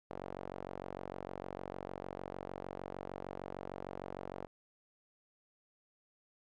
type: tone with band-pass filter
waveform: sawtooth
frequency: 46.58 Hz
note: F#1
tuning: 12 cents sharp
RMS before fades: -45 dBFS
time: 0.1-4.47 s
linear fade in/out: 10 ms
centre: 610 Hz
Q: 1.3
effects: none